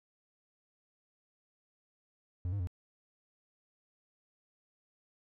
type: tone with pitch steps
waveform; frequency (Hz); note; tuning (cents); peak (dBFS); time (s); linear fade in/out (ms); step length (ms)
triangle; 89.1 / 100.8 / 88.5; F2 / G2 / F2; +35 / +49 / +23; -30; 2.45-2.672; 0; 74
effects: none